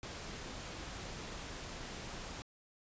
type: noise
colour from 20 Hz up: pink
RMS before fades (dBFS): -45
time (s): 0.03-2.42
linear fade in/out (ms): 0
effects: resampled to 16000 Hz

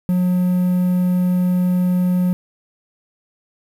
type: tone with quantisation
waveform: triangle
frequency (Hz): 180.6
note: F#3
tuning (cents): -42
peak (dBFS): -12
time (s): 0.09-2.33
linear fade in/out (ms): 0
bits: 7
effects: none

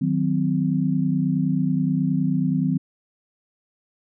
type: chord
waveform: sine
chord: C diminished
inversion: first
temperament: equal with one note detuned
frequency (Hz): 155.56 / 185 / 257.1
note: Eb3 / Gb3 / C4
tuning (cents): 0 / 0 / -30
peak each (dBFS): -23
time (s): 0.01-2.78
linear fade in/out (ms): 10
effects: none

